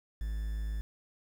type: tone with quantisation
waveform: triangle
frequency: 53.5 Hz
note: A1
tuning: 48 cents flat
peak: -30 dBFS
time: 0.21-0.81 s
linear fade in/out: 0 ms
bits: 9
effects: none